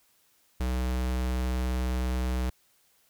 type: tone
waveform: square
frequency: 62.9 Hz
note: B1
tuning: 32 cents sharp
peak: -27 dBFS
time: 0.6-2.5 s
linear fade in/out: 5 ms
effects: white hiss -66 dBFS RMS until 3.09 s